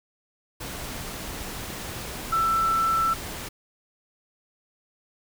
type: tone in noise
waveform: sine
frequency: 1332 Hz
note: E6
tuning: 18 cents sharp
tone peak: -20 dBFS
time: 2.32-3.14 s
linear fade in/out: 10 ms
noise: pink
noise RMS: -35 dBFS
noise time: 0.6-3.49 s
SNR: +12 dB
effects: none